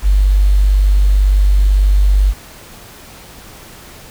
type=tone with quantisation; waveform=sine; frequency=49 Hz; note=G1; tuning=in tune; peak=-7 dBFS; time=0.02-2.34 s; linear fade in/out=50 ms; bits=6; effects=pink hiss -37 dBFS RMS until 4.1 s